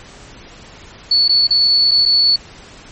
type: tone with dropouts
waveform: sine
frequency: 4435 Hz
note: C#8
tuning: in tune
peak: -9 dBFS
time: 1.11-2.36 s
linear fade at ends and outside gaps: 5 ms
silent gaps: 1.281-1.292 / 1.471-1.506 / 1.911-1.915 / 2.054-2.058 s
effects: pink hiss -39 dBFS RMS until 2.91 s + MP3 32 kbps